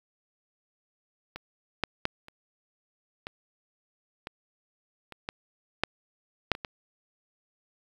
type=clicks; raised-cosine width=0.3 ms; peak=-22 / -9 / -10 / -30 / -20 / -20 / -26 / -16 / -7 / -6 / -22 / -18 dBFS; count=12; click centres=1.36 / 1.837 / 2.054 / 2.284 / 3.269 / 4.271 / 5.123 / 5.289 / 5.836 / 6.517 / 6.551 / 6.648 s; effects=8-bit